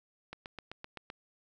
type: click train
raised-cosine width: 0.3 ms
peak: -26 dBFS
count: 7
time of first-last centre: 0.33-1.101 s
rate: 7.78 Hz
effects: none